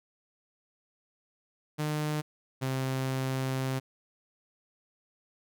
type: tone pair in turn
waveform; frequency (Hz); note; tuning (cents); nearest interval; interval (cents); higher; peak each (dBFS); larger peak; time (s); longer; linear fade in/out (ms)
sawtooth; 151.5 / 131.87; D#3 / C3; -46 / +14; major second; 240; first; -25; neither; 1.78-2.22 / 2.61-3.8; second; 20
effects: none